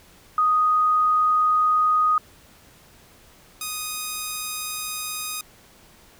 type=tone pair in turn; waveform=sine / 5% pulse; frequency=1244.5 / 1244.5 Hz; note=D#6 / D#6; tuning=0 / 0 cents; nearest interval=unison; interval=0 cents; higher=neither; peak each=-16 / -16 dBFS; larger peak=neither; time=0.38-2.18 / 3.61-5.41 s; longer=neither; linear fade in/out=2 ms; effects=pink hiss -52 dBFS RMS until 6.19 s